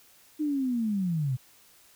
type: linear sweep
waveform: sine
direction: down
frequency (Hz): 309.6 to 121.2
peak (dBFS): -25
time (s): 0.39-1.37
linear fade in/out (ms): 20
effects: white hiss -58 dBFS RMS until 1.95 s